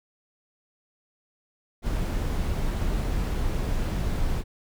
brown noise, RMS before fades -26 dBFS, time 1.82-4.44 s, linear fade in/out 50 ms, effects none

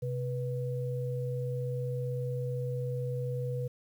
sine tone pair together, 129.7 / 489.7 Hz, C3 / B4, -15 / -15 cents, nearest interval octave + major seventh, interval 2300 cents, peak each -32 / -36 dBFS, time 0.02-3.68 s, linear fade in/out 10 ms, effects 10-bit

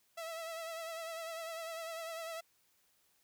sawtooth tone with vibrato, 657 Hz, E5, 6 cents flat, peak -37 dBFS, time 0.17-2.41 s, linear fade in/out 10 ms, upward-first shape triangle, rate 10 Hz, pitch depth 49 cents each way, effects white hiss -73 dBFS RMS until 3.23 s

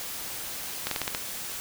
slowing click train, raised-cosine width 0.2 ms, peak -10 dBFS, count 6, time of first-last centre 0.87-1.149 s, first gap 43 ms, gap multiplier 1.13, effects white hiss -36 dBFS RMS until 1.6 s

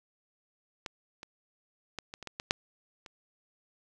clicks, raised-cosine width 0.2 ms, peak -19 / -26 / -19 / -24 / -26 / -22 / -19 / -7 / -29 dBFS, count 9, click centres 0.862 / 1.231 / 1.987 / 2.139 / 2.227 / 2.273 / 2.399 / 2.509 / 3.062 s, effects none

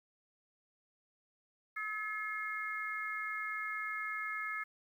harmonic tone, 428.4 Hz, A4, 46 cents flat, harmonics 3 / 4 / 5, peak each -41 / -41 / -40 dBFS, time 1.76-4.64 s, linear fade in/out 10 ms, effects 11-bit

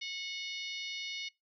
harmonic tone, 730 Hz, F#5, 24 cents flat, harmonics 3 / 4 / 5 / 6 / 7 / 8, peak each -42 / -44 / -43 / -48 / -49 / -53 dBFS, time 0.01-1.29 s, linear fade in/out 10 ms, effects noise-tail reverb RT60 0.2 s tail -22 dB re dry

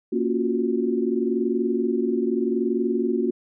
sine chord, Gb major seventh, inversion first, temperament equal, 233.1 / 277.2 / 349.2 / 370 Hz, Bb3 / Db4 / F4 / Gb4, 0 / 0 / 0 / 0 cents, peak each -25 / -28 / -26 / -25 dBFS, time 0.12-3.31 s, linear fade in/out 10 ms, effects none

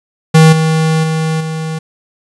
square tone with level steps, 159.2 Hz, D#3, 40 cents sharp, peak -3 / -10 / -13 / -18 dBFS, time 0.34-1.79 s, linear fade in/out 10 ms, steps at 0.52 / 1.03 / 1.4 s, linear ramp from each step 10 ms, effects resampled to 24000 Hz + 7-bit

